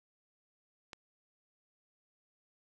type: click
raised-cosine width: 0.2 ms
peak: -27 dBFS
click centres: 0.932 s
effects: none